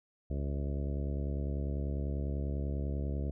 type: harmonic tone with a mistuned harmonic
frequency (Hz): 70.1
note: C#2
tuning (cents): +20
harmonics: 1 / 2 / 3 / 4 / 5 / 6 / 7 / 8 / 9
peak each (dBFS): -33 / -39 / -43 / -45 / -47 / -49 / -50 / -51 / -52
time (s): 0.3-3.31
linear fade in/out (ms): 5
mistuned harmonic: 9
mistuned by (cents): +37
effects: none